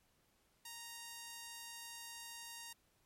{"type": "tone", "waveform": "5% pulse", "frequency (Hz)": 932.3, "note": "A#5", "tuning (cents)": 0, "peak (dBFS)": -36, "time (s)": [0.65, 2.73], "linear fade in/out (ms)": 5, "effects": ["pink hiss -75 dBFS RMS until 3.05 s", "MP3 64 kbps"]}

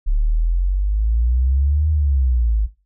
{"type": "exponential two-way sweep", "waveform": "sine", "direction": "up then down", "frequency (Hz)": [35.03, 78.3, 50.8], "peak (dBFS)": -14, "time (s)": [0.06, 2.67], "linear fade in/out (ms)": 20, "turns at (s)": 1.9, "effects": ["noise-tail reverb RT60 0.3 s tail -18 dB re dry"]}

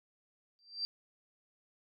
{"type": "tone with exponential growth", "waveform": "sine", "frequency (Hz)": 4699, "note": "D8", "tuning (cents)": 0, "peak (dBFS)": -30, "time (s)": [0.59, 0.85], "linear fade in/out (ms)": 0, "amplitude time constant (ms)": 55, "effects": []}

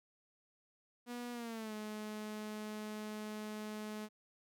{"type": "tone with pitch glide", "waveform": "sawtooth", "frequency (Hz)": [242.1, 213.2], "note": ["B3", "G#3"], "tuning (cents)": [-34, 46], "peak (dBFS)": -38, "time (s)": [1.06, 4.09], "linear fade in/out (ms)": 50, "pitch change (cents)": -220, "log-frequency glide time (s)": [1.32, 1.74], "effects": []}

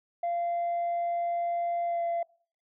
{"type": "tone with pitch glide", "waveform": "sine", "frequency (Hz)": [690, 682.9], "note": ["F5", "F5"], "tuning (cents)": [-21, -39], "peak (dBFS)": -25, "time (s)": [0.23, 2.23], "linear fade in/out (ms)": 5, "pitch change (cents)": -18, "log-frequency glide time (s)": [1.86, 2.02], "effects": ["noise-tail reverb RT60 0.5 s tail -26 dB re dry", "tanh soft clip ceiling -25 dBFS"]}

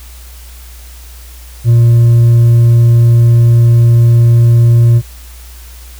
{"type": "tone with hard clipping", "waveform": "sine", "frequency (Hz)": 117.7, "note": "A#2", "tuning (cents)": 17, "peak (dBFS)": -4, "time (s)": [1.64, 5.02], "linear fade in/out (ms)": 50, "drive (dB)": 2, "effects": ["added 60 Hz sine -30 dBFS peak until 5.99 s", "white hiss -38 dBFS RMS until 5.99 s"]}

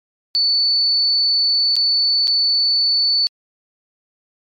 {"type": "tone with dropouts", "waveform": "sine", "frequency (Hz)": 4481, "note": "C#8", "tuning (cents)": 18, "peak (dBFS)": -13, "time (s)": [0.35, 3.27], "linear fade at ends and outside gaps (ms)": 0, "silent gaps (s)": [[1.756, 1.765], [2.272, 2.279]], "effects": ["MP3 96 kbps"]}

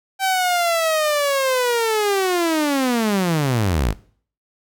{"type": "linear sweep", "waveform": "sawtooth", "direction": "down", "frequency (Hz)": [777, 42.45], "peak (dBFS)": -13, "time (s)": [0.19, 3.95], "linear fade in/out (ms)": 50, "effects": ["noise-tail reverb RT60 0.5 s tail -20 dB re dry"]}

